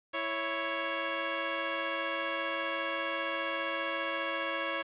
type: tone pair together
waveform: 10% pulse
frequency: 329.6 / 554.3 Hz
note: E4 / C#5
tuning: 0 / 0 cents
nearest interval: major sixth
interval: 900 cents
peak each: -29 / -24 dBFS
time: 0.13-4.83 s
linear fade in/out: 20 ms
effects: resampled to 8000 Hz + 9-bit